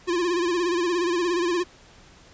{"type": "tone with vibrato", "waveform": "square", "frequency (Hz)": 349.2, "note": "F4", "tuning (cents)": 0, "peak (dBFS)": -22, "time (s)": [0.07, 1.64], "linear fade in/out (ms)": 20, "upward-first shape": "sine", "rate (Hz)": 17, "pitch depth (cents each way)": 75, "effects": ["pink hiss -51 dBFS RMS until 2.33 s", "resampled to 16000 Hz"]}